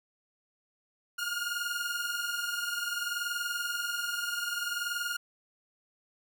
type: tone pair together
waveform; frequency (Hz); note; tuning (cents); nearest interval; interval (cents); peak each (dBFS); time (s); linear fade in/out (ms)
sawtooth; 1413.4 / 1434; F6 / F6; +20 / +45; unison; 25; -30 / -32; 1.18-5.17; 10
effects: none